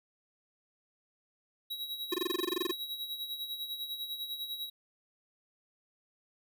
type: tone with tremolo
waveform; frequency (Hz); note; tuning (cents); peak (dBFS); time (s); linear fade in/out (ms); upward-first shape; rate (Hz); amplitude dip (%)
square; 3862; B7; -39; -35; 1.7-4.7; 10; sine; 10; 60
type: tone bursts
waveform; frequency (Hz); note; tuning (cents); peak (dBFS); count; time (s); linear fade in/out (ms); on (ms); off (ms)
square; 356.1; F4; +34; -29; 14; 2.12-2.713; 5; 21; 23
effects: none